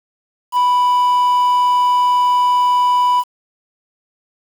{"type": "tone with quantisation", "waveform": "triangle", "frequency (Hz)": 987.8, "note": "B5", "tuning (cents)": 0, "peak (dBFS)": -9, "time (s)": [0.52, 3.24], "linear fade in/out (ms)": 50, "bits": 6, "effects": []}